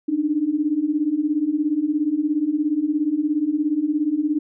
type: beating tone pair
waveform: sine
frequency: 288.9 / 305.9 Hz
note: D4 / D#4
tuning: -28 / -29 cents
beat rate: 17 Hz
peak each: -23 / -20 dBFS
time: 0.08-4.39 s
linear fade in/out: 10 ms
effects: none